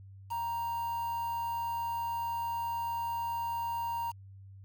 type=tone with quantisation; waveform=triangle; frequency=932.3 Hz; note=A#5; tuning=in tune; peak=-30 dBFS; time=0.3-4.12 s; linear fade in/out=20 ms; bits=8; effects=added 97 Hz sine -48 dBFS peak until 4.64 s